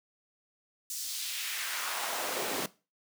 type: noise with high-pass filter sweep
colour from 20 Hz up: pink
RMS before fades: -35 dBFS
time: 0.9-2.66 s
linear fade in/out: 2 ms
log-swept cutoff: 6700 to 260 Hz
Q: 1.3
effects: noise-tail reverb RT60 0.3 s tail -19 dB re dry